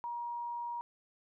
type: tone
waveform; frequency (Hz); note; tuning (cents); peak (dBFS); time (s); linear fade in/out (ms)
sine; 950; A#5; +33; -36; 0.04-0.81; 0
effects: none